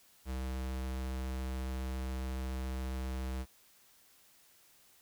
square tone, 64.8 Hz, C2, 16 cents flat, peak -36 dBFS, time 0.25-3.46 s, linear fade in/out 50 ms, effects white hiss -64 dBFS RMS until 5.01 s

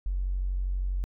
triangle tone, 46.25 Hz, F#1, in tune, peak -22 dBFS, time 0.06-1.04 s, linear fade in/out 0 ms, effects tanh soft clip ceiling -24 dBFS

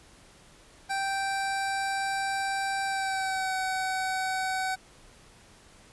25% pulse tone with pitch glide, 782 to 754.9 Hz, G5 to F#5, -4 to +35 cents, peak -24 dBFS, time 0.89-4.76 s, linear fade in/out 20 ms, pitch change -61 cents, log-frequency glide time 2.85-3.54 s, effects pink hiss -55 dBFS RMS until 5.92 s + resampled to 24000 Hz

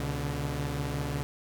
sawtooth tone cluster, 69.5 / 124.7 / 144.6 Hz, C#2 / B2 / D3, +5 / +17 / -27 cents, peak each -32 / -32 / -29 dBFS, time 0-1.23 s, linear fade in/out 0 ms, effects none

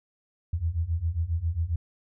sine beating tone pair, 79.3 / 86.7 Hz, D#2 / F2, +33 / -12 cents, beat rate 7.4 Hz, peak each -29 / -27 dBFS, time 0.53-1.76 s, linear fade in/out 5 ms, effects none

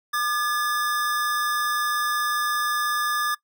square tone pair together, 1202.8 / 1701 Hz, D6 / G#6, +41 / +41 cents, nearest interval tritone, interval 600 cents, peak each -25 / -26 dBFS, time 0.13-3.35 s, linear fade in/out 10 ms, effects noise-tail reverb RT60 0.1 s tail -21 dB re dry

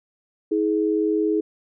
sine tone pair together, 320.7 / 420.9 Hz, E4 / G#4, -48 / +23 cents, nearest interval perfect fourth, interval 471 cents, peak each -21 / -21 dBFS, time 0.51-1.41 s, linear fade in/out 10 ms, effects none

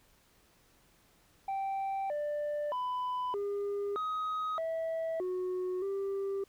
sine tone with pitch steps, 780 / 591 / 999 / 404.7 / 1259 / 652 / 366.5 / 393.2 Hz, G5 / D5 / B5 / G#4 / D#6 / E5 / F#4 / G4, -9 / +11 / +20 / -45 / +20 / -19 / -16 / +5 cents, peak -29 dBFS, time 1.48-6.44 s, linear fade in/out 5 ms, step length 620 ms, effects tanh soft clip ceiling -31 dBFS + pink hiss -66 dBFS RMS until 6.48 s

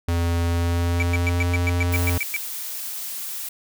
square tone with pitch glide, 85.2 to 87.65 Hz, F2 to F2, -42 to +7 cents, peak -20 dBFS, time 0.08-2.18 s, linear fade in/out 5 ms, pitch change +49 cents, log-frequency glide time 0.45-1.5 s
triangle tone bursts, 2314 Hz, D7, 26 cents flat, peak -20 dBFS, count 11, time 1-2.364 s, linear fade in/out 0 ms, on 24 ms, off 110 ms
blue noise, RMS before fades -31 dBFS, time 1.92-3.49 s, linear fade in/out 5 ms
effects none

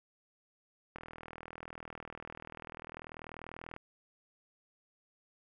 click train, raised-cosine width 0.5 ms, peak -29 dBFS, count 114, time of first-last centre 0.96-3.764 s, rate 40.3 Hz, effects none

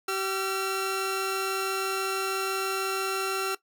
sawtooth tone pair together, 384.3 / 1358.1 Hz, G4 / F6, -34 / -49 cents, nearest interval octave + minor seventh, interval 2185 cents, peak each -26 dBFS, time 0.08-3.55 s, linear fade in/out 5 ms, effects noise-tail reverb RT60 0.1 s tail -17 dB re dry

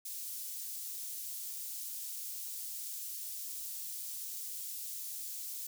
white high-pass noise, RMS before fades -42 dBFS, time 0.05-5.67 s, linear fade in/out 5 ms, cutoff 6000 Hz, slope 12 dB/octave, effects none

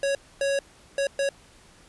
square tone bursts at uneven times, 554.4 Hz, C#5, in tune, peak -23 dBFS, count 4, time 0.03-0.15 / 0.41-0.59 / 0.98-1.07 / 1.19-1.29 s, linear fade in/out 2 ms, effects pink hiss -54 dBFS RMS until 1.88 s + resampled to 24000 Hz

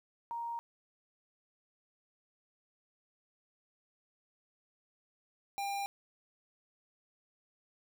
sine / square tone pair in turn, 935 / 798.7 Hz, A#5 / G5, +5 / +32 cents, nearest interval minor third, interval 273 cents, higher first, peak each -36 / -35 dBFS, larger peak second, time 0.31-0.59 / 5.58-5.86 s, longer neither, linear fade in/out 0 ms, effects 12-bit

